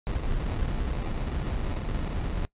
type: noise with sample-and-hold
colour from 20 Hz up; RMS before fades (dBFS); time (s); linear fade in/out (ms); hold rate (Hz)
brown; -29; 0.07-2.45; 0; 1575
effects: noise-tail reverb RT60 0.1 s tail -21 dB re dry + resampled to 8000 Hz